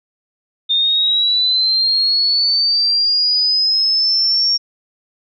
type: linear sweep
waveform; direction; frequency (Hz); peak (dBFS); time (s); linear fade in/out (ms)
sine; up; 3625 to 5540; -12; 0.69-4.58; 20
effects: none